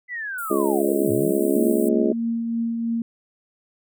sine linear two-way sweep, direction down then up, 2025 to 100.5 to 372.6 Hz, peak -27 dBFS, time 0.08-1.75 s, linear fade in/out 50 ms, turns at 1.11 s
pink high-pass noise, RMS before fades -37 dBFS, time 0.38-1.89 s, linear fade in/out 5 ms, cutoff 7900 Hz, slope 96 dB/octave
harmonic tone, 69.3 Hz, C#2, in tune, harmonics 3 / 4 / 5 / 6 / 7 / 8 / 9, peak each -28 / -26 / -22 / -23 / -36 / -34 / -28 dBFS, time 0.5-2.13 s, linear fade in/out 10 ms
sine tone with tremolo, 230.8 Hz, A#3, 17 cents flat, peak -20 dBFS, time 1.56-3.02 s, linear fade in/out 2 ms, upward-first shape triangle, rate 3.1 Hz, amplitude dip 35%
effects none

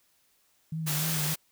sine tone with vibrato, 155.56 Hz, D#3, in tune, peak -30 dBFS, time 0.72-1.34 s, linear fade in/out 5 ms, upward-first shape sine, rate 3.4 Hz, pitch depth 62 cents each way
white high-pass noise, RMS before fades -31 dBFS, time 0.86-1.36 s, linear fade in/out 20 ms, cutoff 170 Hz, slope 24 dB/octave
effects white hiss -68 dBFS RMS until 1.51 s

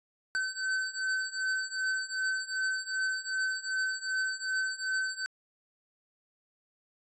square beating tone pair, 1529 / 1531.6 Hz, G6 / G6, -44 / -41 cents, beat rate 2.6 Hz, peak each -35 / -33 dBFS, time 0.35-5.26 s, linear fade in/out 0 ms, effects resampled to 22050 Hz

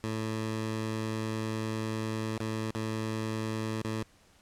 15% pulse tone with dropouts, 110 Hz, A2, in tune, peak -25 dBFS, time 0.04-4.03 s, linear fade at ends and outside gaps 0 ms, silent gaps 2.377-2.404 / 2.707-2.75 / 3.818-3.848 s, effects pink hiss -62 dBFS RMS until 4.41 s + low-pass 10000 Hz 12 dB/octave

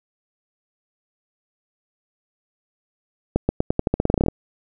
accelerating click train, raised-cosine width 2 ms, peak -4 dBFS, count 16, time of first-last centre 3.36-4.284 s, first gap 130 ms, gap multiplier 0.88, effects none

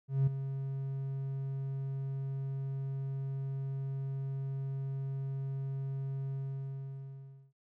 triangle tone with ADSR envelope, 135.7 Hz, C#3, 36 cents flat, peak -20 dBFS, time 0.08-7.53 s, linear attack 190 ms, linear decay 8 ms, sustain -12 dB, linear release 1200 ms, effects tanh soft clip ceiling -18 dBFS

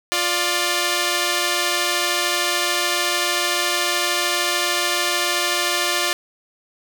5% pulse tone pair together, 351.3 / 590 Hz, F4 / D5, +10 / +8 cents, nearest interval major sixth, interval 898 cents, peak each -10 dBFS, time 0.12-6.13 s, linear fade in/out 0 ms, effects none

